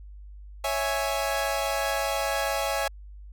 sawtooth chord, C# minor, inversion none, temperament equal, 554.4 / 659.3 / 830.6 Hz, C#5 / E5 / G#5, 0 / 0 / 0 cents, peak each -26 dBFS, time 0.64-2.88 s, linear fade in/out 5 ms, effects added 50 Hz sine -41 dBFS peak until 3.32 s

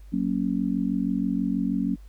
sine chord, F# major, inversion none, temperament just, 185 / 231.2 / 277.5 Hz, F#3 / A#3 / C#4, 0 / -14 / +2 cents, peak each -27 dBFS, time 0.12-1.96 s, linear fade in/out 20 ms, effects added 50 Hz sine -42 dBFS peak until 2.08 s + pink hiss -63 dBFS RMS until 2.08 s

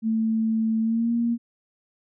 sine tone with pitch glide, 222.4 to 234.5 Hz, A3 to A#3, +19 to +11 cents, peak -20 dBFS, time 0.02-1.38 s, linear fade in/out 50 ms, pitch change +92 cents, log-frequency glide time 0.81-1.12 s, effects none

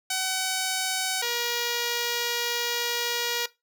5% pulse tone pair in turn, 755 / 476.5 Hz, F#5 / A#4, +35 / +38 cents, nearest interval minor sixth, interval 797 cents, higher first, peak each -14 dBFS, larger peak neither, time 0.1-1.22 / 1.22-3.46 s, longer second, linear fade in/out 5 ms, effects noise-tail reverb RT60 0.2 s tail -18 dB re dry

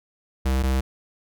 square tone pair in turn, 65.6 / 65.6 Hz, C2 / C2, +5 / +5 cents, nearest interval unison, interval 0 cents, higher neither, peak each -20 dBFS, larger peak neither, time 0.45-0.63 / 0.63-0.81 s, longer neither, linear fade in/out 10 ms, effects none

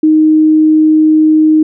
sine tone, 311.1 Hz, D#4, in tune, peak -4 dBFS, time 0.03-1.63 s, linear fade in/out 5 ms, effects none

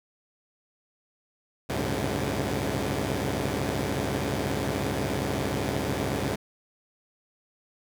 10% pulse tone cluster, 68 / 93.5 / 106.5 / 130.3 / 144.3 Hz, C#2 / F#2 / G#2 / C3 / D3, -33 / +19 / +44 / -7 / -30 cents, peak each -25 dBFS, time 1.69-6.36 s, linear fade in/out 10 ms, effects none

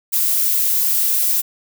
violet noise, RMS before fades -17 dBFS, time 0.12-1.42 s, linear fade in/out 20 ms, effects none

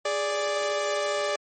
sawtooth tone pair together, 413.4 / 585.3 Hz, G#4 / D5, -8 / -6 cents, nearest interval tritone, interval 602 cents, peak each -27 / -22 dBFS, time 0.05-1.36 s, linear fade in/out 5 ms, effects MP3 32 kbps

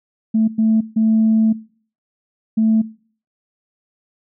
sine tone bursts at uneven times, 220.8 Hz, A3, 6 cents sharp, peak -11 dBFS, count 4, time 0.34-0.48 / 0.58-0.81 / 0.96-1.53 / 2.57-2.82 s, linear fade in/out 10 ms, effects noise-tail reverb RT60 0.5 s tail -21 dB re dry + tanh soft clip ceiling -7 dBFS

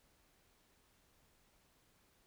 silence, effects pink hiss -72 dBFS RMS until 2.26 s

